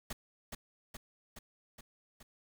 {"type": "noise with echo", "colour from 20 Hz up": "pink", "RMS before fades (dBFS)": -40, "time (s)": [0.1, 0.13], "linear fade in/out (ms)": 5, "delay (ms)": 420, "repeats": 5, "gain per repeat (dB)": -3, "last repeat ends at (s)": 2.23, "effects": []}